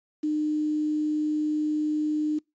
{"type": "tone with quantisation", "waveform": "sine", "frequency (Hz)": 303.8, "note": "D#4", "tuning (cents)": -41, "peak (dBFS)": -23, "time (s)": [0.23, 2.39], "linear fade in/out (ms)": 10, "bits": 8, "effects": ["noise-tail reverb RT60 0.2 s tail -25 dB re dry", "resampled to 16000 Hz"]}